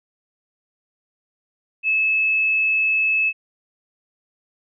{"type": "tone", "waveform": "sine", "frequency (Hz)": 2600, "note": "E7", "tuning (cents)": -24, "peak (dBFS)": -16, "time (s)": [1.83, 3.33], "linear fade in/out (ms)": 50, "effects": []}